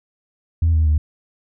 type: tone with pitch steps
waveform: sine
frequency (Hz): 82.41 / 79.14 / 76.01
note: E2 / D#2 / D#2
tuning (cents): 0 / +30 / -40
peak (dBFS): -11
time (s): 0.62-0.98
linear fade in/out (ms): 5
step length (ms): 120
effects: tanh soft clip ceiling -10 dBFS